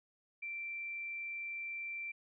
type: tone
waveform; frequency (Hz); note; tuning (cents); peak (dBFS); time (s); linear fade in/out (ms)
sine; 2349; D7; 0; -39; 0.42-2.12; 10
effects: none